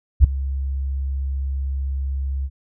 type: tone with ADSR envelope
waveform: sine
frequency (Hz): 67.8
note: C#2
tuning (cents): -38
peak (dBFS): -3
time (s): 0.2-2.5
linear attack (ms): 41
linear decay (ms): 7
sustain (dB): -18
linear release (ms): 51
effects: none